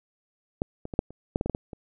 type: clicks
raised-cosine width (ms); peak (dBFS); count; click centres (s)
2; -12 / -22 / -21 / -7 / -30 / -10 / -13 / -16 / -12 / -16 / -25; 11; 0.619 / 0.854 / 0.938 / 0.991 / 1.106 / 1.359 / 1.411 / 1.46 / 1.497 / 1.549 / 1.732
effects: none